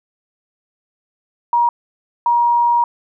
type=tone pair in turn; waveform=sine; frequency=950 / 950 Hz; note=A#5 / A#5; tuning=+33 / +33 cents; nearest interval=unison; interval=0 cents; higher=neither; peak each=-11 dBFS; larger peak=neither; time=1.53-1.69 / 2.26-2.84 s; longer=second; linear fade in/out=2 ms; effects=none